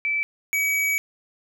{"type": "tone pair in turn", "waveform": ["sine", "square"], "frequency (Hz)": [2316, 2274], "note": ["D7", "C#7"], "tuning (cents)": [-25, 44], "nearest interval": "unison", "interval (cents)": 31, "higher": "first", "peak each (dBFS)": [-21, -21], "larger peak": "neither", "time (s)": [[0.05, 0.23], [0.53, 0.98]], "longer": "second", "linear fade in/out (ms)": 0, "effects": []}